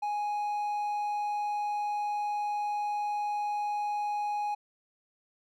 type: tone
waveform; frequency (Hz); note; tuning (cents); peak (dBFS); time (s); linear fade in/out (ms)
triangle; 830.6; G#5; 0; -27; 0.02-4.55; 10
effects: none